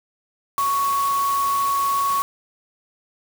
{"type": "tone in noise", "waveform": "sine", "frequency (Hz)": 1112, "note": "C#6", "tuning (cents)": 5, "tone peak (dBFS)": -18, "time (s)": [0.58, 2.22], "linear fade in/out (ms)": 0, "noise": "white", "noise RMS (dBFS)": -32, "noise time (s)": [0.58, 2.22], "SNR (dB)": 11, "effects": []}